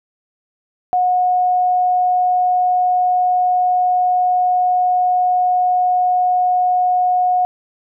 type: tone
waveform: sine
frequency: 727 Hz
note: F#5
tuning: 31 cents flat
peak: -12 dBFS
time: 0.93-7.45 s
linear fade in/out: 0 ms
effects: none